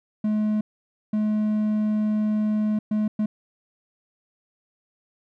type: tone bursts at uneven times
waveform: triangle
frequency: 213.1 Hz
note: G#3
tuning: 45 cents sharp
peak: -18 dBFS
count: 4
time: 0.24-0.61 / 1.13-2.79 / 2.91-3.08 / 3.19-3.26 s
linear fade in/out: 5 ms
effects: none